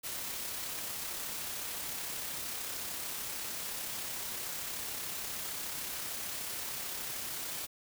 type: noise with amplitude modulation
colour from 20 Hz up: white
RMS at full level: -38 dBFS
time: 0.03-7.67 s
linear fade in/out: 20 ms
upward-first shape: sine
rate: 33.4 Hz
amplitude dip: 25%
effects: none